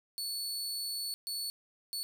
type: tone bursts at uneven times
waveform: sawtooth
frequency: 4435 Hz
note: C#8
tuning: in tune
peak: -32 dBFS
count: 3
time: 0.18-1.14 / 1.27-1.5 / 1.93-2.03 s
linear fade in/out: 0 ms
effects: none